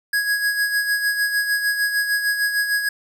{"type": "tone with tremolo", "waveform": "square", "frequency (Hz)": 1661.2, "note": "G#6", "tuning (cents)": 0, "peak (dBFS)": -17, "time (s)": [0.13, 2.89], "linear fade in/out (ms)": 5, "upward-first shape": "sine", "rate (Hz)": 6.6, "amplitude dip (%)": 55, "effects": []}